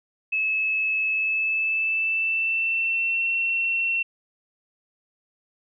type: tone with pitch glide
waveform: sine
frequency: 2595 to 2713 Hz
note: E7 to E7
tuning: -28 to +49 cents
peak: -21 dBFS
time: 0.32-4.03 s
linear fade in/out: 10 ms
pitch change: +77 cents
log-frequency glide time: 1.12-3.28 s
effects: none